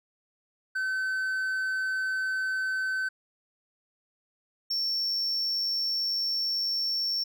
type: tone pair in turn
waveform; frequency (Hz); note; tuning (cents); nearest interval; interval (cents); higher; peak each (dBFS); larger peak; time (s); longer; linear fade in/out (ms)
triangle; 1529 / 5449; G6 / F8; -44 / -44; octave + minor seventh; 2200; second; -25; neither; 0.75-3.09 / 4.7-7.24; second; 10
effects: none